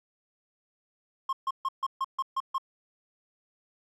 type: tone bursts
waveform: triangle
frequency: 1070 Hz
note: C6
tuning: 38 cents sharp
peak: -24 dBFS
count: 8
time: 1.29-2.582 s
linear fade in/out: 5 ms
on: 39 ms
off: 140 ms
effects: none